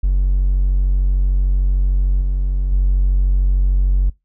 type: tone with level steps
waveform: triangle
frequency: 46.68 Hz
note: F#1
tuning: 16 cents sharp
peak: -9 / -12 / -8 dBFS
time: 0.03-4.1 s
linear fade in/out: 10 ms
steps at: 2.21 / 2.72 s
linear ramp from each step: 5 ms
effects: noise-tail reverb RT60 0.2 s tail -25 dB re dry + tanh soft clip ceiling -7 dBFS